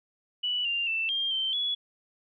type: tone with pitch steps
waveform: sine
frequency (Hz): 2956 / 2790 / 2664 / 3202 / 3117 / 3388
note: F#7 / F7 / E7 / G7 / G7 / G#7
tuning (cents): -2 / -2 / +18 / +36 / -11 / +34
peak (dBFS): -26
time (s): 0.43-1.75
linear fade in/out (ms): 10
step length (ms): 220
effects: none